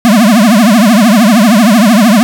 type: tone with vibrato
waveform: square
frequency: 220 Hz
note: A3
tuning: in tune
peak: -4 dBFS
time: 0.05-2.23 s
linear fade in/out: 0 ms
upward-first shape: triangle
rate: 13 Hz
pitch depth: 260 cents each way
effects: none